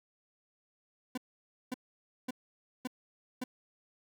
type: tone bursts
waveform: 40% pulse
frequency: 252.7 Hz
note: B3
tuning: 40 cents sharp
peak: -33 dBFS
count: 5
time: 1.15-3.44 s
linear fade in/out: 5 ms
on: 26 ms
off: 540 ms
effects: none